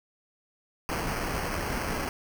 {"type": "noise with sample-and-hold", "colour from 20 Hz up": "pink", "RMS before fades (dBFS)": -31, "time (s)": [0.89, 2.09], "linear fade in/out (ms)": 0, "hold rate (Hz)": 3675, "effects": []}